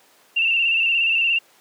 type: tone with vibrato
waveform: sine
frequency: 2720 Hz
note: F7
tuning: 46 cents flat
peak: -16 dBFS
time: 0.36-1.39 s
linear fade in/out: 10 ms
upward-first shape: square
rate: 17 Hz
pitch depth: 38 cents each way
effects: pink hiss -54 dBFS RMS until 1.6 s + high-pass 400 Hz 12 dB/octave